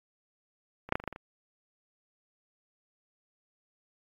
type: clicks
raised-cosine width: 0.5 ms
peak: -28 / -9 / -12 / -26 / -28 / -17 / -27 / -28 dBFS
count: 8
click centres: 0.89 / 0.924 / 0.955 / 1 / 1.039 / 1.077 / 1.127 / 1.161 s
effects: AAC 32 kbps